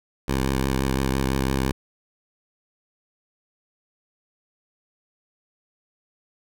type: tone with vibrato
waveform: 10% pulse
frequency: 66.5 Hz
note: C2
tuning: 29 cents sharp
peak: -13 dBFS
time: 0.28-1.72 s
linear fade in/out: 5 ms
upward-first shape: sine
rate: 5.8 Hz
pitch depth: 34 cents each way
effects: none